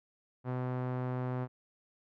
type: tone with low-pass filter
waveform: sawtooth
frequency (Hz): 126.5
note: B2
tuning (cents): +42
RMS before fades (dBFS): -35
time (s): 0.44-1.48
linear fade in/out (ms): 50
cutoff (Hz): 1200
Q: 0.99
effects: none